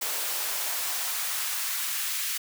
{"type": "noise with high-pass filter sweep", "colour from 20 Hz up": "white", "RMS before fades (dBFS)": -30, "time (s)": [0.01, 2.38], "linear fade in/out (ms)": 10, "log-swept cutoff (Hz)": [480, 1800], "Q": 0.99, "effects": []}